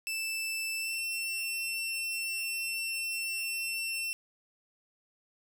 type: tone with pitch glide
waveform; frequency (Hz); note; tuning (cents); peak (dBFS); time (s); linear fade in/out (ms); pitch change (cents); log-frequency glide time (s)
sawtooth; 2647 to 2699; E7 to E7; +7 to +40; -29; 0.07-4.13; 0; +33; 0.76-1
effects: none